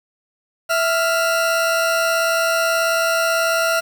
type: tone pair together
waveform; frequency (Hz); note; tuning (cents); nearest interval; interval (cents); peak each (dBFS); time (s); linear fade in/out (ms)
40% pulse; 659.3 / 1397; E5 / F6; 0 / 0; octave + minor second; 1300; -18; 0.69-3.81; 20
effects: 7-bit